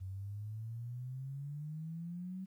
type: exponential sweep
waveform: sine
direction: up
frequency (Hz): 92.5 to 191.6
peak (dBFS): -40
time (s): 0-2.46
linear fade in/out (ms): 20
effects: 12-bit